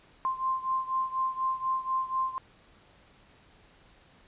sine beating tone pair, 1046.5 / 1050.6 Hz, C6 / C6, 0 / +7 cents, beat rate 4.1 Hz, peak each -29 / -32 dBFS, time 0.25-2.38 s, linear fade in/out 0 ms, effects pink hiss -59 dBFS RMS until 4.27 s + resampled to 8000 Hz

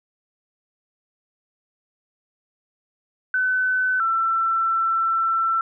sine tone pair in turn, 1511 / 1340.3 Hz, F#6 / E6, +36 / +28 cents, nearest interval major second, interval 208 cents, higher first, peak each -18 dBFS, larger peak neither, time 3.34-4 / 4-5.61 s, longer second, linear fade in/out 2 ms, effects none

